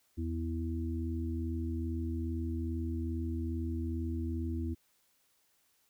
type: harmonic tone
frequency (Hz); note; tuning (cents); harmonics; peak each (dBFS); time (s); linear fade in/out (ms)
82.41; E2; 0; 1 / 3 / 4; -34 / -39 / -40; 0.17-4.75; 20
effects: white hiss -72 dBFS RMS until 5.89 s